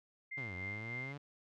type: tone with tremolo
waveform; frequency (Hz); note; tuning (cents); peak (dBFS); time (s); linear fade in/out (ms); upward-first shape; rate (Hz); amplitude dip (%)
sine; 2100; C7; +6; -39; 0.31-1.13; 10; sine; 3.4; 50
type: exponential two-way sweep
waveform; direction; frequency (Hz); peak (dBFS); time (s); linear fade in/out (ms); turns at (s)
sawtooth; down then up; 146.83 to 88.2 to 146.83; -40; 0.37-1.18; 10; 0.54
effects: low-pass 4000 Hz 12 dB/octave